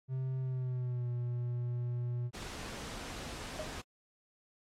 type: tone with pitch glide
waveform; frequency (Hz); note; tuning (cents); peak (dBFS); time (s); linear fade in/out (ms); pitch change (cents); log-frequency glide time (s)
triangle; 130.81 to 121.35; C3 to B2; 0 to -30; -31; 0.08-2.31; 50; -130; 0.4-1.09
type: noise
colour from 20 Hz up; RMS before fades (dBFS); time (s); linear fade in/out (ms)
pink; -44; 2.33-3.82; 20
type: tone with exponential decay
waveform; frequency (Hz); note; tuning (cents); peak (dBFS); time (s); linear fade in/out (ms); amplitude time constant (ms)
sine; 621; D#5; -3; -34; 3.59-3.73; 5; 30
effects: low-pass 8000 Hz 12 dB/octave + AAC 48 kbps